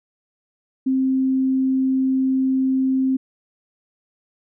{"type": "tone", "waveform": "sine", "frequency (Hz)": 263.2, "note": "C4", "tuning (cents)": 10, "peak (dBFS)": -16, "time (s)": [0.86, 3.17], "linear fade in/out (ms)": 10, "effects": []}